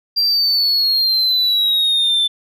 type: exponential sweep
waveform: sine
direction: down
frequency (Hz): 4755 to 3520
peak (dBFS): -10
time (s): 0.16-2.28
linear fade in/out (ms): 20
effects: tanh soft clip ceiling -12 dBFS